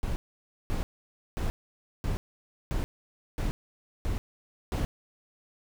brown noise bursts, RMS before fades -29 dBFS, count 8, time 0.03-4.85 s, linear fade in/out 0 ms, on 130 ms, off 540 ms, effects none

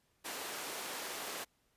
pink high-pass noise, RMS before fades -42 dBFS, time 0.24-1.45 s, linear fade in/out 20 ms, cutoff 420 Hz, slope 12 dB/octave, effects pink hiss -75 dBFS RMS until 1.76 s + resampled to 32000 Hz

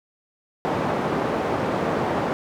white band-pass noise, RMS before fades -24 dBFS, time 0.65-2.33 s, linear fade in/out 0 ms, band 130 to 740 Hz, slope 12 dB/octave, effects none

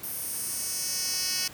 10% pulse tone with high-pass filter sweep, 369.6 Hz, F#4, 2 cents flat, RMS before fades -31 dBFS, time 0.03-1.48 s, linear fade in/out 5 ms, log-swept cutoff 12000 to 4100 Hz, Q 1.6, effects pink hiss -46 dBFS RMS until 1.53 s + high-pass 100 Hz 12 dB/octave

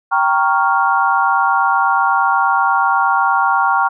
sine chord, G half-diminished seventh, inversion none, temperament equal, 784 / 932.3 / 1108.7 / 1396.9 Hz, G5 / Bb5 / Db6 / F6, 0 / 0 / 0 / 0 cents, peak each -17 dBFS, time 0.11-3.89 s, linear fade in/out 20 ms, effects none

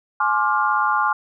sine chord, D half-diminished seventh, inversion second, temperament just, 845.8 / 1057.2 / 1174.7 / 1409.6 Hz, Ab5 / C6 / D6 / F6, +31 / +18 / 0 / +16 cents, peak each -22 dBFS, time 0.2-1.13 s, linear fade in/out 5 ms, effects none

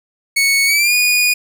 sawtooth tone with pitch glide, 2215 to 2458 Hz, C#7 to D#7, -2 to -22 cents, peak -8 dBFS, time 0.36-1.34 s, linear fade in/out 10 ms, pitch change +180 cents, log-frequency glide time 0.66-0.94 s, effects none

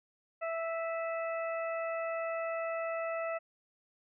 harmonic tone with a mistuned harmonic, 659.3 Hz, E5, in tune, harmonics 1 / 2 / 3 / 4, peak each -34 / -40 / -44 / -46 dBFS, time 0.41-3.39 s, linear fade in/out 20 ms, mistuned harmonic 4, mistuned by -20 cents, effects none

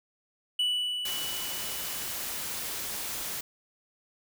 triangle tone with exponential decay, 2960 Hz, F#7, in tune, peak -22 dBFS, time 0.59-2.89 s, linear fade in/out 5 ms, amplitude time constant 500 ms
white noise, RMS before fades -35 dBFS, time 1.05-3.41 s, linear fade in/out 5 ms
effects none

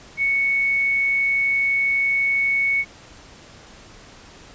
sine tone, 2217 Hz, C#7, in tune, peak -17 dBFS, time 0.17-2.85 s, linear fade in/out 50 ms, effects pink hiss -45 dBFS RMS until 4.54 s + resampled to 16000 Hz

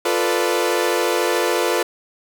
sawtooth chord, B half-diminished seventh, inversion second, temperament equal, 349.2 / 440 / 493.9 / 587.3 Hz, F4 / A4 / B4 / D5, 0 / 0 / 0 / 0 cents, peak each -18 / -19 / -18 / -22 dBFS, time 0.05-1.83 s, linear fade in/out 5 ms, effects none

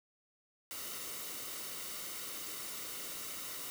white noise with comb filter, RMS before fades -43 dBFS, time 0.71-3.7 s, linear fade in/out 0 ms, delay 1.2 ms, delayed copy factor -0.5, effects none

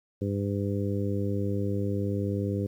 harmonic tone, 100.4 Hz, G2, 42 cents sharp, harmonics 1 / 2 / 3 / 4 / 5, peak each -29 / -32 / -34 / -35 / -36 dBFS, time 0.21-2.67 s, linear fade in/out 10 ms, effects 10-bit

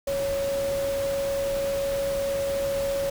sine tone in noise, 554.4 Hz, C#5, in tune, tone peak -24 dBFS, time 0.07-3.1 s, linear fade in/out 5 ms, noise pink, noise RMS -36 dBFS, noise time 0.07-3.1 s, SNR +9 dB, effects none

